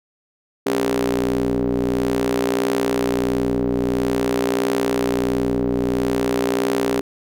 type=ring-modulated tone; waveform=sawtooth; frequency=61.5 Hz; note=B1; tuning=7 cents flat; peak=-11 dBFS; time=0.66-7.01 s; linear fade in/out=5 ms; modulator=338 Hz; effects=none